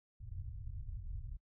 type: low-pass noise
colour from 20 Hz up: pink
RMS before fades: -44 dBFS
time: 0.2-1.37 s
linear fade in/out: 5 ms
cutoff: 120 Hz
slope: 48 dB/octave
effects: noise-tail reverb RT60 0.1 s tail -26 dB re dry

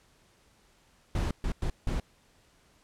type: noise bursts at uneven times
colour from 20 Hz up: brown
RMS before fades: -29 dBFS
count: 4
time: 1.15-1.31 / 1.44-1.52 / 1.62-1.7 / 1.87-2 s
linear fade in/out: 2 ms
effects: pink hiss -64 dBFS RMS until 2.83 s + low-pass 10000 Hz 12 dB/octave

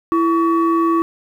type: tone pair together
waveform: sine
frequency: 332.3 / 1130 Hz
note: E4 / C#6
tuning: +14 / +33 cents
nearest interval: octave + major sixth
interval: 2119 cents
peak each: -13 / -16 dBFS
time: 0.12-1.02 s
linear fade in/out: 0 ms
effects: tanh soft clip ceiling -8 dBFS + 8-bit

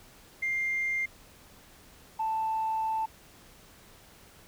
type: tone pair in turn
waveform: sine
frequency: 2100 / 882.9 Hz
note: C7 / A5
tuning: +6 / +6 cents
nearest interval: octave + minor third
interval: 1500 cents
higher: first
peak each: -26 dBFS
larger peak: neither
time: 0.42-1.06 / 2.19-3.06 s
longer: second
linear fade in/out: 10 ms
effects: tanh soft clip ceiling -23 dBFS + pink hiss -55 dBFS RMS until 4.47 s

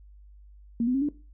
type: tone with pitch steps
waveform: sine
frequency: 233.1 / 251.3 / 270.9 / 292 Hz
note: A#3 / B3 / C#4 / D4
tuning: 0 / +30 / -40 / -10 cents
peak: -22 dBFS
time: 0.8-1.088 s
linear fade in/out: 2 ms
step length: 72 ms
effects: noise-tail reverb RT60 0.3 s tail -18 dB re dry + added 50 Hz sine -48 dBFS peak until 1.33 s

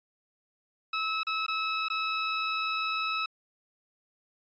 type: tone with dropouts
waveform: 20% pulse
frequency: 1297 Hz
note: E6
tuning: 28 cents flat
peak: -23 dBFS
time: 0.93-3.26 s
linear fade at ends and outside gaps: 5 ms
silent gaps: 1.233-1.268 / 1.465-1.481 / 1.885-1.9 s
effects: resampled to 16000 Hz

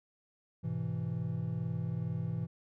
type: chord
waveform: triangle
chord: E major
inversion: first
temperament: equal with one note detuned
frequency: 103.83 / 126.07 / 164.81 Hz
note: G#2 / B2 / E3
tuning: 0 / +36 / 0 cents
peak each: -37 / -35 / -34 dBFS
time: 0.63-2.47 s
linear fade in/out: 20 ms
effects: none

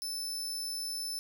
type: tone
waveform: sawtooth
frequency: 5274 Hz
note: E8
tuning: in tune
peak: -32 dBFS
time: 0.02-1.19 s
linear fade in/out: 0 ms
effects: none

